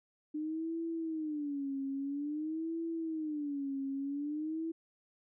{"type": "tone with vibrato", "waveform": "sine", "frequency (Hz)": 300.3, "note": "D4", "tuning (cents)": 39, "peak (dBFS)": -34, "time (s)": [0.34, 4.72], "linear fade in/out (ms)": 10, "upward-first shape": "sine", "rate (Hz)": 0.5, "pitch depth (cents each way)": 170, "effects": []}